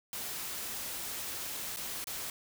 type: noise with dropouts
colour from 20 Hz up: white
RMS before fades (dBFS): -39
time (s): 0.13-2.3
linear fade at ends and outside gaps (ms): 1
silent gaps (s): 1.762-1.77 / 2.042-2.071
effects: none